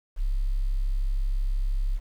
sine tone, 33.55 Hz, C1, 44 cents sharp, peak -21 dBFS, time 0.16-2 s, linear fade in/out 50 ms, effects tanh soft clip ceiling -19 dBFS + 9-bit

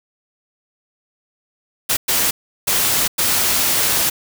white noise bursts at uneven times, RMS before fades -17 dBFS, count 4, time 1.89-1.97 / 2.08-2.31 / 2.67-3.08 / 3.18-4.1 s, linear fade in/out 10 ms, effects none

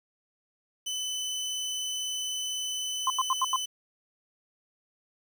25% pulse tone, 3014 Hz, F#7, 31 cents sharp, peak -27 dBFS, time 0.86-3.66 s, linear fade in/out 10 ms
sine tone bursts, 1046.5 Hz, C6, in tune, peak -22 dBFS, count 5, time 3.07-3.561 s, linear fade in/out 2 ms, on 31 ms, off 84 ms
effects 9-bit

